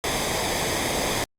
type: noise with comb filter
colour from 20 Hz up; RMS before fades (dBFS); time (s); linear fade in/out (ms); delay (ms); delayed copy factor
pink; -25; 0.04-1.24; 0; 0.71; -0.6
effects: low-pass 11000 Hz 12 dB/octave + Opus 48 kbps